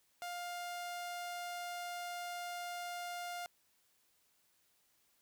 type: tone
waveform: sawtooth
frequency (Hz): 704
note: F5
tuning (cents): +14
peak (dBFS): -37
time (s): 0.22-3.46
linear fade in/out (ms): 0
effects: white hiss -74 dBFS RMS until 5.21 s